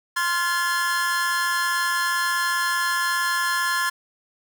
45% pulse chord, F major, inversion second, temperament equal with one note detuned, 1046.5 / 1396.9 / 1716.8 Hz, C6 / F6 / A6, 0 / 0 / -43 cents, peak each -25 / -28 / -24 dBFS, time 0.16-3.9 s, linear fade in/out 10 ms, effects none

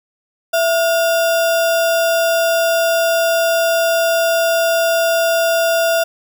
sine tone with sample-and-hold, 665 Hz, E5, 15 cents sharp, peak -12 dBFS, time 0.53-6.04 s, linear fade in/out 10 ms, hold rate 2100 Hz, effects none

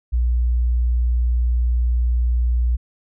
sine tone, 60 Hz, B1, 49 cents flat, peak -15 dBFS, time 0.12-2.77 s, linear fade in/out 20 ms, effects none

